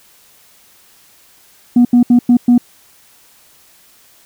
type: tone bursts at uneven times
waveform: sine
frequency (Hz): 242.6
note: B3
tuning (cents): -31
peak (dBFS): -3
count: 5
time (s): 1.76-1.85 / 1.93-2.03 / 2.1-2.19 / 2.29-2.37 / 2.48-2.58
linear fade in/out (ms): 5
effects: tanh soft clip ceiling -3 dBFS + white hiss -48 dBFS RMS until 4.25 s